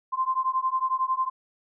sine beating tone pair, 1038 / 1049 Hz, C6 / C6, -14 / +4 cents, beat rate 11 Hz, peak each -26 dBFS, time 0.12-1.3 s, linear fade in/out 20 ms, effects none

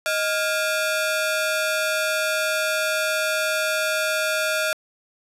sawtooth ring-modulated tone, 1015 Hz, B5, 47 cents sharp, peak -14 dBFS, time 0.06-4.73 s, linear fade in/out 0 ms, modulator 389 Hz, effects resampled to 32000 Hz + 8-bit

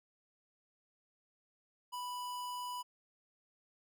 square tone, 987.8 Hz, B5, in tune, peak -40 dBFS, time 1.92-2.83 s, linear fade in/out 20 ms, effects none

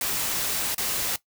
white noise with dropouts, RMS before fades -27 dBFS, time 0.01-1.16 s, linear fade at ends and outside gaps 2 ms, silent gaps 0.746-0.78 s, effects noise-tail reverb RT60 0.1 s tail -17 dB re dry

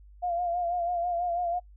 sine tone with vibrato, 698.5 Hz, F5, in tune, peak -26 dBFS, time 0.22-1.6 s, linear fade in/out 20 ms, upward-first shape sine, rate 6.1 Hz, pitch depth 47 cents each way, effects noise-tail reverb RT60 0.1 s tail -26 dB re dry + added 50 Hz sine -49 dBFS peak until 1.76 s

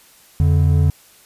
triangle tone pair together, 85.8 / 144.3 Hz, F2 / D3, -30 / -30 cents, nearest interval major sixth, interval 900 cents, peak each -11 / -14 dBFS, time 0.4-0.9 s, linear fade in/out 0 ms, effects white hiss -49 dBFS RMS until 1.25 s + resampled to 32000 Hz

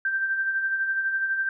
sine tone with tremolo, 1568 Hz, G6, in tune, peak -21 dBFS, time 0.05-1.49 s, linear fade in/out 2 ms, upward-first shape sine, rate 12 Hz, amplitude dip 45%, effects none

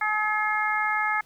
harmonic tone, 426.1 Hz, G#4, 44 cents sharp, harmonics 2 / 3 / 4 / 5, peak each -28 / -28 / -28 / -28 dBFS, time 0.01-1.21 s, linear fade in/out 5 ms, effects pink hiss -58 dBFS RMS until 1.25 s

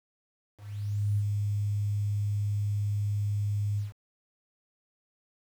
sine tone with ADSR envelope, 102.9 Hz, G#2, 16 cents flat, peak -23 dBFS, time 0.57-3.93 s, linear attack 600 ms, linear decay 52 ms, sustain -3 dB, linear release 150 ms, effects 9-bit

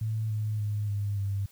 sine tone with pitch steps, 110 / 107.18 / 104.43 / 101.75 / 99.14 Hz, A2 / A2 / G#2 / G#2 / G2, 0 / -45 / +10 / -35 / +20 cents, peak -27 dBFS, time 0.01-1.46 s, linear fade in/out 5 ms, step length 290 ms, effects white hiss -59 dBFS RMS until 1.51 s

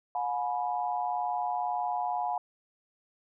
sine tone cluster, 721 / 841 / 983 Hz, F#5 / G#5 / B5, -45 / +22 / -8 cents, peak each -31 / -33 / -35 dBFS, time 0.15-2.38 s, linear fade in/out 2 ms, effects none

